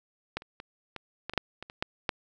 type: clicks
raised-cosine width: 0.3 ms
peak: -15 / -30 / -25 / -22 / -18 / -21 / -8 / -23 / -27 / -12 / -10 dBFS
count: 11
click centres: 0.37 / 0.421 / 0.601 / 0.963 / 1.296 / 1.336 / 1.377 / 1.626 / 1.699 / 1.825 / 2.092 s
effects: none